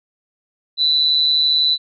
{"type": "tone with amplitude modulation", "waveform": "sine", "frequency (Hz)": 3983, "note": "B7", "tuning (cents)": 14, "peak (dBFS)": -10, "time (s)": [0.77, 1.78], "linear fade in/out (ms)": 50, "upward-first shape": "sine", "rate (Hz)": 152, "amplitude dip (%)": 60, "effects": []}